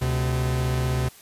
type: tone pair together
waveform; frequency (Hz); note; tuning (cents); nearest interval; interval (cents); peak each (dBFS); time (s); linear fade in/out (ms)
45% pulse; 71.67 / 127.7; D2 / C3; -42 / -42; minor seventh; 1000; -27 / -23; 0.01-1.09; 10
effects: white hiss -49 dBFS RMS until 1.21 s + resampled to 32000 Hz